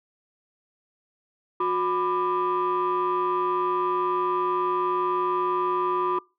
sine tone cluster, 363.1 / 995 / 1189 Hz, F#4 / B5 / D6, -33 / +13 / +21 cents, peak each -25 dBFS, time 1.6-6.19 s, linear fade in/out 5 ms, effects noise-tail reverb RT60 0.3 s tail -26 dB re dry + tanh soft clip ceiling -17 dBFS

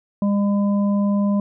harmonic tone, 202.2 Hz, G#3, 46 cents flat, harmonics 1 / 3 / 5, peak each -16 / -28 / -33 dBFS, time 0.22-1.4 s, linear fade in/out 2 ms, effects none

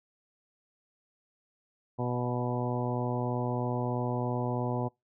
harmonic tone with a mistuned harmonic, 123.1 Hz, B2, 5 cents flat, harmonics 1 / 2 / 3 / 4 / 5 / 6 / 7 / 8, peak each -32 / -35 / -37 / -38 / -39 / -40 / -40 / -41 dBFS, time 1.98-4.89 s, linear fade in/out 20 ms, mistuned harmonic 6, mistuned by -19 cents, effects noise-tail reverb RT60 0.2 s tail -26 dB re dry

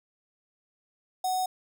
square tone with notch filter, 743 Hz, F#5, 7 cents sharp, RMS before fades -28 dBFS, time 1.24-1.46 s, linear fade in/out 5 ms, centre 2200 Hz, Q 0.78, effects none

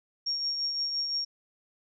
sine tone with tremolo, 5550 Hz, F8, 12 cents flat, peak -26 dBFS, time 0.26-1.25 s, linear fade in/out 10 ms, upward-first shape triangle, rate 5.8 Hz, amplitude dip 45%, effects none

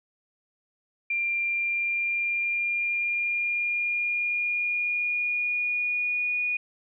sine tone with pitch glide, 2381 to 2456 Hz, D7 to D#7, +23 to -23 cents, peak -24 dBFS, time 1.1-6.57 s, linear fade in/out 5 ms, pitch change +54 cents, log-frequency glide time 1.41-6.42 s, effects none

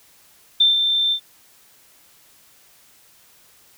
sine tone with ADSR envelope, 3568 Hz, A7, 23 cents sharp, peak -10 dBFS, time 0.6-1.2 s, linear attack 8 ms, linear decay 150 ms, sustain -6 dB, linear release 82 ms, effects white hiss -53 dBFS RMS until 3.77 s

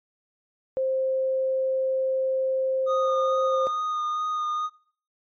sine tone, 526 Hz, C5, 9 cents sharp, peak -22 dBFS, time 0.77-3.67 s, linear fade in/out 0 ms
triangle tone with vibrato, 1231 Hz, D#6, 19 cents flat, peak -23 dBFS, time 2.86-4.7 s, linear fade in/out 50 ms, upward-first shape sine, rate 2.3 Hz, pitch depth 15 cents each way
effects noise-tail reverb RT60 0.5 s tail -22 dB re dry + MP3 32 kbps

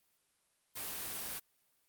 white noise, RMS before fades -41 dBFS, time 0.75-1.4 s, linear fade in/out 20 ms, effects white hiss -75 dBFS RMS until 1.88 s + Opus 32 kbps

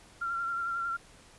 sine tone with vibrato, 1373 Hz, F6, 30 cents flat, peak -30 dBFS, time 0.21-0.97 s, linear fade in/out 10 ms, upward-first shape triangle, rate 11 Hz, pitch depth 35 cents each way, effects pink hiss -56 dBFS RMS until 1.38 s + resampled to 24000 Hz

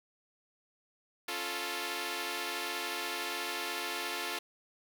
5% pulse chord, Db augmented, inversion none, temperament equal, 277.2 / 349.2 / 440 Hz, Db4 / F4 / A4, 0 / 0 / 0 cents, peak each -32 / -26 / -27 dBFS, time 1.28-4.39 s, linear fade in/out 5 ms, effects none

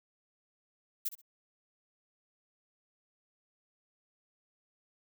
violet noise with echo, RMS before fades -33 dBFS, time 1.05-1.09 s, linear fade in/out 10 ms, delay 64 ms, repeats 2, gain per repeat -13 dB, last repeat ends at 1.218 s, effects none

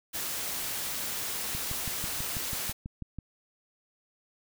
white noise, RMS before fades -34 dBFS, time 0.13-2.73 s, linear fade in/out 20 ms
click train, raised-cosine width 5 ms, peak -25 dBFS, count 11, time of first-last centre 1.55-3.187 s, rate 6.11 Hz
effects none

